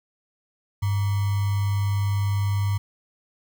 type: tone with sample-and-hold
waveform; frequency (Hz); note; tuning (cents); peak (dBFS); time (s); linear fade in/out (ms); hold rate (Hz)
sine; 100; G2; +35; -20; 0.82-2.78; 10; 1050
effects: none